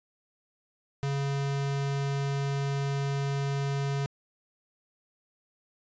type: tone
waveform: square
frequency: 139.4 Hz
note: C#3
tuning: 10 cents sharp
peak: -28 dBFS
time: 1.03-4.06 s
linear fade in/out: 0 ms
effects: resampled to 16000 Hz